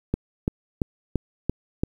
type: click train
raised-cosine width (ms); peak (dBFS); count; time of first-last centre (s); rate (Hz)
3; -9; 6; 0.14-1.835; 2.95
effects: 8-bit